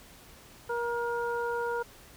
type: harmonic tone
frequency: 473.4 Hz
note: A#4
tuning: 27 cents sharp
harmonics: 1 / 2 / 3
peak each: -31 / -34 / -36 dBFS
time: 0.69-1.83 s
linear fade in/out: 10 ms
effects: pink hiss -53 dBFS RMS until 2.16 s